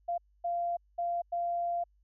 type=tone bursts at uneven times; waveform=sine; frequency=692 Hz; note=F5; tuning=16 cents flat; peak=-29 dBFS; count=4; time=0.08-0.18 / 0.44-0.77 / 0.98-1.22 / 1.32-1.84 s; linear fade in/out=10 ms; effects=added 50 Hz sine -64 dBFS peak until 2.03 s